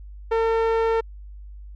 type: tone with low-pass filter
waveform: sawtooth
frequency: 452.5 Hz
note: A4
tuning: 48 cents sharp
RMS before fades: -21 dBFS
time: 0.31-1.01 s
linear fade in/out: 10 ms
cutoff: 1700 Hz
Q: 0.53
effects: added 50 Hz sine -37 dBFS peak until 1.75 s